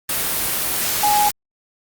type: tone in noise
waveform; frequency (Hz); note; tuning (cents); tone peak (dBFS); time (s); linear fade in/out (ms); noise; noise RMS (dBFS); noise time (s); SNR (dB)
sine; 830.6; G#5; 0; -14; 1.03-1.29; 5; white; -21; 0.09-1.31; +4
effects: Opus 32 kbps